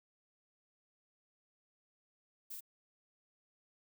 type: noise with echo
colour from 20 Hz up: violet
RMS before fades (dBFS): -45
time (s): 2.5-2.56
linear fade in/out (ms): 10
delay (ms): 47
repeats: 1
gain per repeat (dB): -2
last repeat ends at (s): 2.607
effects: none